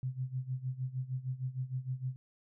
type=tone with tremolo; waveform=sine; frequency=129.1 Hz; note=C3; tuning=23 cents flat; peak=-31 dBFS; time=0.03-2.16 s; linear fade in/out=0 ms; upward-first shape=sine; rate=6.5 Hz; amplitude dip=85%; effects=none